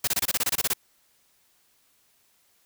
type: noise bursts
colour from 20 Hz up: white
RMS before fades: -24 dBFS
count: 12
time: 0.04-0.735 s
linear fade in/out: 5 ms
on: 35 ms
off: 25 ms
effects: white hiss -65 dBFS RMS until 2.65 s